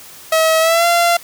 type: tone with pitch glide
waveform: sawtooth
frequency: 642 to 688.1 Hz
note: E5 to F5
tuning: -46 to -26 cents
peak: -7 dBFS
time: 0.32-1.17 s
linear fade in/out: 5 ms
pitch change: +120 cents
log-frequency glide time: 0.6-0.86 s
effects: white hiss -38 dBFS RMS until 1.23 s